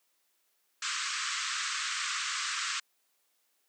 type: band-pass noise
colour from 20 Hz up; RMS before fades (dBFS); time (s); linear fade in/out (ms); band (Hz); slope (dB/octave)
pink; -34; 0.82-2.8; 5; 1100 to 8200; 96
effects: white hiss -74 dBFS RMS until 3.68 s + high-pass 300 Hz 12 dB/octave